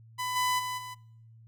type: tone with level steps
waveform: sawtooth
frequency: 1000 Hz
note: B5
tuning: 21 cents sharp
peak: -27 / -22 / -29 / -36 dBFS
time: 0.18-0.95 s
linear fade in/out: 20 ms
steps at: 0.35 / 0.58 / 0.77 s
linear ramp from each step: 20 ms
effects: noise-tail reverb RT60 0.8 s tail -26 dB re dry + added 113 Hz sine -51 dBFS peak until 1.47 s